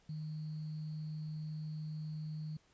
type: tone with sample-and-hold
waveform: sine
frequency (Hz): 154.6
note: D#3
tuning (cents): -11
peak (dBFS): -39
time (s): 0.09-2.57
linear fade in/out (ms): 5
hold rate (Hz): 4410
effects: pink hiss -70 dBFS RMS until 2.73 s + resampled to 16000 Hz